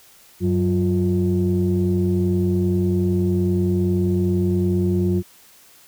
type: tone cluster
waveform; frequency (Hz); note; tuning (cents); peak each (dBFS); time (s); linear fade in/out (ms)
sine; 94.8 / 185.3 / 352.4; F#2 / F#3 / F4; +43 / +3 / +16; -20 / -19 / -21; 0.4-5.23; 50
effects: tanh soft clip ceiling -10 dBFS + white hiss -50 dBFS RMS until 5.87 s